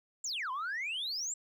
sine exponential two-way sweep, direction down then up, 7700 to 986 to 7700 Hz, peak -32 dBFS, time 0.24-1.34 s, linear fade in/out 5 ms, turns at 0.51 s, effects tanh soft clip ceiling -32 dBFS + 12-bit

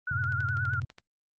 sine tone with vibrato, 1439 Hz, F#6, 49 cents flat, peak -29 dBFS, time 0.07-0.8 s, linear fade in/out 5 ms, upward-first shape sine, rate 9.5 Hz, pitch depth 72 cents each way
sine chord, F# diminished, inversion none, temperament equal, 92.5 / 110 / 130.81 Hz, F#2 / A2 / C3, 0 / 0 / 0 cents, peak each -34 dBFS, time 0.11-0.85 s, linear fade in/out 5 ms
click train, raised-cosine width 0.2 ms, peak -29 dBFS, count 10, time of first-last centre 0.24-0.984 s, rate 12.1 Hz
effects Opus 32 kbps

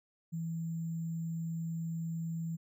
sine tone with sample-and-hold, 164.5 Hz, E3, 3 cents flat, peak -34 dBFS, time 0.32-2.57 s, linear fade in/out 20 ms, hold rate 7350 Hz, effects none

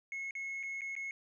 sine tone with dropouts, 2178 Hz, C#7, 31 cents flat, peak -35 dBFS, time 0.12-1.11 s, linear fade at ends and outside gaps 1 ms, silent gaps 0.309-0.352 / 0.63-0.634 / 0.809-0.817 / 0.953-0.964 s, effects tanh soft clip ceiling -36 dBFS

